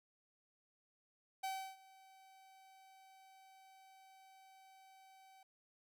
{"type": "tone with ADSR envelope", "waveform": "45% pulse", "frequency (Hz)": 767, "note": "G5", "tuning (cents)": -38, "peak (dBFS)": -38, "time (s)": [1.43, 5.43], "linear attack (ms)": 11, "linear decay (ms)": 320, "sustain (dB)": -23, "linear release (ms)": 3, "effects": []}